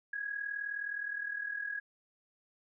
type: tone with amplitude modulation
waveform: sine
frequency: 1657 Hz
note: G#6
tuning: 4 cents flat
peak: -32 dBFS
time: 0.13-1.8 s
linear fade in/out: 5 ms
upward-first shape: sine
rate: 39.5 Hz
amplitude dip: 70%
effects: none